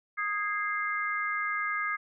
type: chord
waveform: sine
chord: Ab major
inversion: second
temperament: equal with one note detuned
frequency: 1244.5 / 1643.1 / 2093 Hz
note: Eb6 / Ab6 / C7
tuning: 0 / -19 / 0 cents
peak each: -32 / -33 / -33 dBFS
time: 0.17-1.97 s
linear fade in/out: 20 ms
effects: none